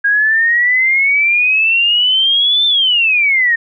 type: exponential two-way sweep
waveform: sine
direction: up then down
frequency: 1625 to 3580 to 1820 Hz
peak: -9 dBFS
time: 0.04-3.56 s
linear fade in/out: 10 ms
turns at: 2.66 s
effects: none